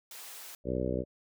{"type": "high-pass noise", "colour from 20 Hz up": "white", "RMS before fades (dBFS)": -46, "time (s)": [0.11, 0.55], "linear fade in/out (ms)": 2, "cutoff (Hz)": 490, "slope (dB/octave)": 12}
{"type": "harmonic tone", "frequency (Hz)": 63.1, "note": "B1", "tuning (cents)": 38, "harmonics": [1, 2, 3, 4, 5, 6, 7, 8, 9], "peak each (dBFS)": [-38, -38, -38, -38, -38, -38, -38, -38, -38], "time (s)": [0.64, 1.05], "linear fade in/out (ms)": 50}
{"effects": []}